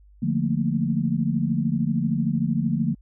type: chord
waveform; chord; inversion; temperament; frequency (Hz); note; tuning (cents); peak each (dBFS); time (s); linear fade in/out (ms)
sine; Bb major seventh; first; equal; 146.83 / 174.61 / 220 / 233.1; D3 / F3 / A3 / Bb3; 0 / 0 / 0 / 0; -26; 0.22-2.95; 10
effects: added 50 Hz sine -49 dBFS peak until 3.01 s